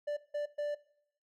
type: tone bursts at uneven times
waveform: triangle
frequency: 587.3 Hz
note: D5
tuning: in tune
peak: -30 dBFS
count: 3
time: 0.07-0.17 / 0.34-0.46 / 0.58-0.75 s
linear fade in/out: 10 ms
effects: noise-tail reverb RT60 0.7 s tail -19 dB re dry